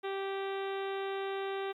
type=harmonic tone with a mistuned harmonic; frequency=390.5 Hz; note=G4; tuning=7 cents flat; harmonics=1 / 2 / 3 / 4 / 5 / 6 / 7 / 8 / 9 / 10; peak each=-35 / -41 / -45 / -47 / -49 / -51 / -52 / -53 / -54 / -55 dBFS; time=0.03-1.73 s; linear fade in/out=20 ms; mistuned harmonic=10; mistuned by=-45 cents; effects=12-bit